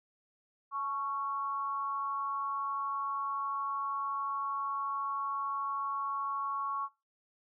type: tone with amplitude modulation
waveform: sine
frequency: 1108.7 Hz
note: C#6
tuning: in tune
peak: -29 dBFS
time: 0.71-6.89 s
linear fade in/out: 50 ms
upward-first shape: sine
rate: 248 Hz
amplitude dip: 60%
effects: noise-tail reverb RT60 0.3 s tail -24 dB re dry